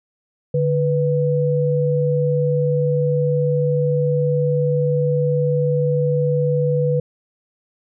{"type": "tone pair together", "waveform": "sine", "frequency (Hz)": [146.83, 492.8], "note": ["D3", "B4"], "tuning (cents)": [0, -4], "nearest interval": "octave + major sixth", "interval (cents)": 2096, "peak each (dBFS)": -18, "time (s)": [0.54, 7], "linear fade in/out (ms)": 5, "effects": []}